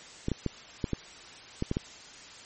clicks, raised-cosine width 3 ms, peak -15 dBFS, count 8, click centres 0.284 / 0.317 / 0.463 / 0.842 / 0.933 / 1.624 / 1.714 / 1.769 s, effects white hiss -48 dBFS RMS until 2.45 s + MP3 32 kbps

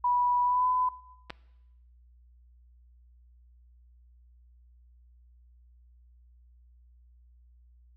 sine tone with pitch glide, 980 to 1005.2 Hz, B5 to B5, -14 to +30 cents, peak -23 dBFS, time 0.04-0.89 s, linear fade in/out 5 ms, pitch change +44 cents, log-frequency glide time 0.43-0.66 s
clicks, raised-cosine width 0.3 ms, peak -27 / -20 dBFS, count 2, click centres 1.298 / 1.304 s
effects noise-tail reverb RT60 1.0 s tail -20 dB re dry + added 60 Hz sine -55 dBFS peak until 7.96 s

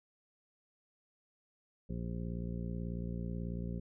harmonic tone, 58.27 Hz, A#1, in tune, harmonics 1 / 2 / 3 / 4 / 5 / 6 / 7 / 9, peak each -41 / -43 / -40 / -46 / -55 / -55 / -51 / -54 dBFS, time 1.89-3.8 s, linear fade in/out 10 ms, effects none

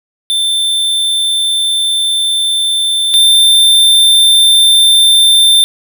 square tone pair in turn, 3555 / 3575 Hz, A7 / A7, +17 / +27 cents, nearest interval unison, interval 10 cents, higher second, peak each -11 / -5 dBFS, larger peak second, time 0.3-3.14 / 3.14-5.64 s, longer first, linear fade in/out 0 ms, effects none

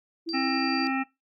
sine tone with tremolo, 329.6 Hz, E4, in tune, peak -29 dBFS, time 0.26-0.9 s, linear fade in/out 20 ms, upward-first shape triangle, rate 11 Hz, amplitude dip 35%
sine tone, 4699 Hz, D8, in tune, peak -32 dBFS, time 0.29-0.87 s, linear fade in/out 0 ms
harmonic tone, 266.1 Hz, C4, 29 cents sharp, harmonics 1 / 3 / 5 / 7 / 9 / 10, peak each -27 / -32 / -34 / -35 / -37 / -37 dBFS, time 0.33-1.04 s, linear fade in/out 20 ms
effects noise-tail reverb RT60 0.2 s tail -20 dB re dry + Opus 48 kbps

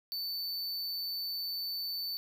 square tone with amplitude modulation, 4520 Hz, C#8, 33 cents sharp, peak -33 dBFS, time 0.12-2.17 s, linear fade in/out 0 ms, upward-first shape sine, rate 178 Hz, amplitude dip 40%, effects none

